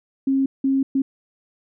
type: tone bursts at uneven times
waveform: sine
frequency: 270 Hz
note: C#4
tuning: 45 cents flat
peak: -16 dBFS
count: 3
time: 0.27-0.46 / 0.64-0.83 / 0.95-1.02 s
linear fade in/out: 5 ms
effects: none